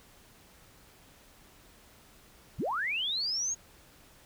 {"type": "linear sweep", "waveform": "sine", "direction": "up", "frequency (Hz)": [44.43, 6700], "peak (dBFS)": -29, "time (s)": [2.58, 3.55], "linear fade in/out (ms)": 20, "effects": ["pink hiss -58 dBFS RMS until 4.25 s"]}